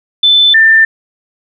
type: tone pair in turn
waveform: sine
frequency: 3520 / 1787.7 Hz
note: A7 / A6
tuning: 0 / +27 cents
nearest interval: octave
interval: 1173 cents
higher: first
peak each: -4 / -3 dBFS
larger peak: second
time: 0.23-0.54 / 0.54-0.85 s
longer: neither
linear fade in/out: 5 ms
effects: none